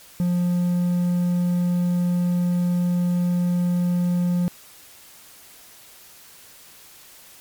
triangle tone, 176.6 Hz, F3, 20 cents sharp, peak -16 dBFS, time 0.2-4.48 s, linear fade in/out 0 ms, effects white hiss -47 dBFS RMS until 7.4 s + MP3 96 kbps

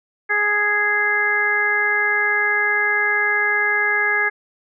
harmonic tone, 415.3 Hz, G#4, in tune, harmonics 1 / 2 / 3 / 4 / 5, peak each -28 / -28 / -28 / -18 / -21 dBFS, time 0.29-4.3 s, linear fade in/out 20 ms, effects none

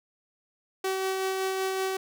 sawtooth tone with tremolo, 380.9 Hz, G4, 50 cents flat, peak -22 dBFS, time 0.84-1.97 s, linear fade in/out 5 ms, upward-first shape sine, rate 5.3 Hz, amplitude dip 25%, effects none

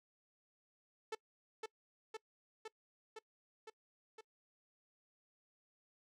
sawtooth tone with echo, 440 Hz, A4, in tune, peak -35 dBFS, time 1.12-1.15 s, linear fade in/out 5 ms, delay 510 ms, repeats 6, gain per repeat -2 dB, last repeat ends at 4.21 s, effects noise-tail reverb RT60 0.1 s tail -24 dB re dry + low-pass 7000 Hz 12 dB/octave

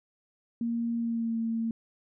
sine tone with pitch glide, 233.1 to 227.3 Hz, A#3 to A#3, 0 to -43 cents, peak -27 dBFS, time 0.61-1.71 s, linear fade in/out 2 ms, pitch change -43 cents, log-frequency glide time 0.97-1.37 s, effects none

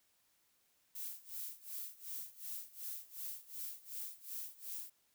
violet noise with tremolo, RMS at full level -43 dBFS, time 0.95-4.9 s, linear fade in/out 5 ms, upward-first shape sine, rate 2.7 Hz, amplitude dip 90%, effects white hiss -75 dBFS RMS until 5.14 s

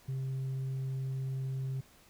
sine tone, 132.8 Hz, C3, 26 cents sharp, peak -30 dBFS, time 0.08-1.81 s, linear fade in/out 10 ms, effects tanh soft clip ceiling -32 dBFS + pink hiss -61 dBFS RMS until 2.09 s

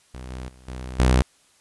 sawtooth tone with level steps, 63.3 Hz, B1, 43 cents sharp, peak -31 / -28 / -44 / -28 / -11 dBFS, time 0.14-1.22 s, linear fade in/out 0 ms, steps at 0.3 / 0.48 / 0.68 / 0.99 s, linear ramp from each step 5 ms, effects white hiss -59 dBFS RMS until 1.6 s + resampled to 24000 Hz

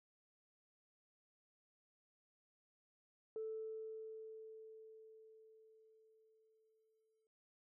sine tone with exponential decay, 440 Hz, A4, in tune, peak -40 dBFS, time 3.36-7.27 s, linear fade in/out 1 ms, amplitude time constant 850 ms, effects tanh soft clip ceiling -36 dBFS

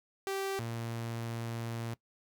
sawtooth tone pair in turn, 389.5 / 115.8 Hz, G4 / A#2, -11 / -11 cents, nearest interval octave + major sixth, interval 2100 cents, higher first, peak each -29 / -32 dBFS, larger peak first, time 0.27-0.59 / 0.59-1.94 s, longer second, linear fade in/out 0 ms, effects noise-tail reverb RT60 0.1 s tail -20 dB re dry

